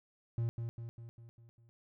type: tone with echo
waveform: triangle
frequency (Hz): 116.54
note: A#2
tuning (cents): 0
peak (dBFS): -29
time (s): 0.38-0.49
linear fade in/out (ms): 0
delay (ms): 200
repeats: 6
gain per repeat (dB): -5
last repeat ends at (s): 1.69
effects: none